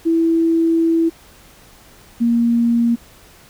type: tone pair in turn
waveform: sine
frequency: 329.6 / 234.6 Hz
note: E4 / A#3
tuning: 0 / +11 cents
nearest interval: tritone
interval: 589 cents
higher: first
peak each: -12 dBFS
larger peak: neither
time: 0.05-1.1 / 2.2-2.96 s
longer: first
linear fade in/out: 20 ms
effects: pink hiss -46 dBFS RMS until 3.49 s